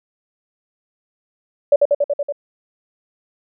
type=tone with echo; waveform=sine; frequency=575 Hz; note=D5; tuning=37 cents flat; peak=-7 dBFS; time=1.72-1.76 s; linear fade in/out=5 ms; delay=94 ms; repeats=6; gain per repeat=-2 dB; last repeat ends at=2.324 s; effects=none